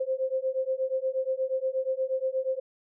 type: beating tone pair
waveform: sine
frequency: 520 / 528.4 Hz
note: C5 / C5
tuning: -11 / +17 cents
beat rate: 8.4 Hz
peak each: -29 dBFS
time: 0-2.6 s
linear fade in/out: 10 ms
effects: none